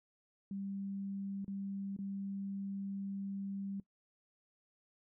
sine tone with dropouts, 196.9 Hz, G3, 8 cents sharp, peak -38 dBFS, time 0.51-3.8 s, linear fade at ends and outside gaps 2 ms, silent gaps 1.446-1.479 / 1.965-1.988 s, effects noise-tail reverb RT60 0.1 s tail -20 dB re dry

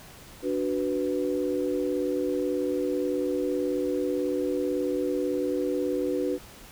sine chord, B minor, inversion first, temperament equal with one note detuned, 291.8 / 370 / 493.9 Hz, D4 / F#4 / B4, -11 / 0 / 0 cents, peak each -29 dBFS, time 0.42-6.39 s, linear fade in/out 50 ms, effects pink hiss -48 dBFS RMS until 6.71 s

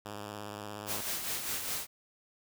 5% pulse tone with vibrato, 103.83 Hz, G#2, in tune, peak -29 dBFS, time 0.05-1.01 s, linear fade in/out 5 ms, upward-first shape sine, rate 17 Hz, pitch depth 46 cents each way
white noise with tremolo, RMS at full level -34 dBFS, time 0.86-1.87 s, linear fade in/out 50 ms, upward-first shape sine, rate 4.9 Hz, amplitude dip 45%
effects none

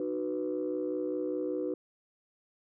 sine chord, B major, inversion first, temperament equal with one note detuned, 304.9 / 370 / 493.9 Hz, D#4 / F#4 / B4, -35 / 0 / 0 cents, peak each -34 dBFS, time 0-1.74 s, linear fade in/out 2 ms, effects tanh soft clip ceiling -23 dBFS

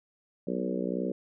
harmonic tone with a mistuned harmonic, 62 Hz, B1, 7 cents sharp, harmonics 3 / 4 / 5 / 6 / 7 / 8 / 9, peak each -34 / -35 / -36 / -37 / -37 / -38 / -39 dBFS, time 0.47-1.12 s, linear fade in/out 5 ms, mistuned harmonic 3, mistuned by +22 cents, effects none

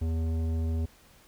sine tone with tanh clipping, 81.2 Hz, E2, 26 cents flat, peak -28 dBFS, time 0.01-0.86 s, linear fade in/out 10 ms, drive 13 dB, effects pink hiss -58 dBFS RMS until 1.27 s

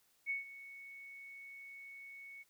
sine tone with ADSR envelope, 2217 Hz, C#7, in tune, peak -33 dBFS, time 0.26-2.44 s, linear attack 40 ms, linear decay 140 ms, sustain -16 dB, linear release 26 ms, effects white hiss -73 dBFS RMS until 2.49 s

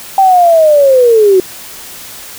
sine linear sweep, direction down, 785 to 363.8 Hz, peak -3 dBFS, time 0.18-1.4 s, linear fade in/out 2 ms, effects white hiss -29 dBFS RMS until 2.38 s

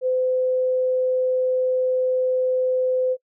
sine tone, 511 Hz, C5, 41 cents flat, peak -18 dBFS, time 0.01-3.17 s, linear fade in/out 50 ms, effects noise-tail reverb RT60 0.1 s tail -22 dB re dry

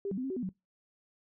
sine tone with pitch steps, 397.8 / 192 / 255.3 / 268.1 / 376.2 / 248.5 / 186.4 Hz, G4 / G3 / C4 / C4 / F#4 / B3 / F#3, +25 / -36 / -42 / +42 / +29 / +11 / +13 cents, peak -32 dBFS, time 0.05-0.491 s, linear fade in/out 2 ms, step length 63 ms, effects noise-tail reverb RT60 0.2 s tail -23 dB re dry

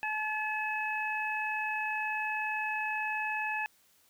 harmonic tone, 859 Hz, A5, 42 cents flat, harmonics 1 / 2 / 3, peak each -35 / -35 / -35 dBFS, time 0.03-3.66 s, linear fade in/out 0 ms, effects white hiss -66 dBFS RMS until 4.09 s

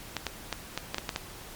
clicks, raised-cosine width 0.2 ms, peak -12 dBFS, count 8, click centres 0.167 / 0.267 / 0.527 / 0.776 / 0.945 / 0.983 / 1.092 / 1.161 s, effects pink hiss -45 dBFS RMS until 1.55 s + MP3 96 kbps

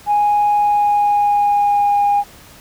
sine tone with pitch glide, 828 to 814.7 Hz, G#5 to G#5, -5 to -33 cents, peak -10 dBFS, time 0.06-2.24 s, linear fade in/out 50 ms, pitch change -28 cents, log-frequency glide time 0.54-2.02 s, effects tanh soft clip ceiling -8 dBFS + pink hiss -42 dBFS RMS until 2.6 s

